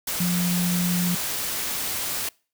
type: tone in noise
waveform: sine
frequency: 177 Hz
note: F3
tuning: 23 cents sharp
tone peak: -21 dBFS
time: 0.2-1.15 s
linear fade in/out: 5 ms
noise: white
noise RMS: -28 dBFS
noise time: 0.07-2.29 s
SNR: +4 dB
effects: noise-tail reverb RT60 0.4 s tail -26 dB re dry